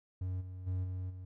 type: tone with level steps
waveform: triangle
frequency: 92.2 Hz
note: F#2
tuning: 6 cents flat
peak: -32 / -40 / -30 / -34 / -41 dBFS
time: 0.21-1.25 s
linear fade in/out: 5 ms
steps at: 0.4 / 0.66 / 0.83 / 1.09 s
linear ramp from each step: 20 ms
effects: none